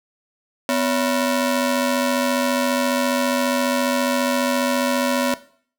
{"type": "ring-modulated tone", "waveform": "sawtooth", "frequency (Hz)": 408.7, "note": "G#4", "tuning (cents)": -28, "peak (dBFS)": -11, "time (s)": [0.69, 5.34], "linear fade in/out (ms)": 0, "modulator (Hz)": 157, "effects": ["noise-tail reverb RT60 0.5 s tail -17 dB re dry"]}